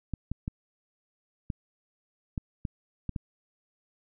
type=clicks; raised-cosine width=5 ms; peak=-19 dBFS; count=8; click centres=0.137 / 0.316 / 0.479 / 1.502 / 2.378 / 2.652 / 3.093 / 3.162 s; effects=none